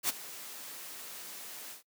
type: noise with ADSR envelope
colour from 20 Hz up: white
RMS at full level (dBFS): -28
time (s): 0.03-1.83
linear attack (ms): 59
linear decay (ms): 22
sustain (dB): -17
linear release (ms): 120
effects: noise-tail reverb RT60 0.1 s tail -23 dB re dry + high-pass 200 Hz 12 dB/octave